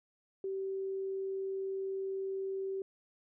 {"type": "tone", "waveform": "sine", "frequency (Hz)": 386, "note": "G4", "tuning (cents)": -27, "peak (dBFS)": -34, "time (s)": [0.44, 2.82], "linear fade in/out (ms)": 2, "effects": []}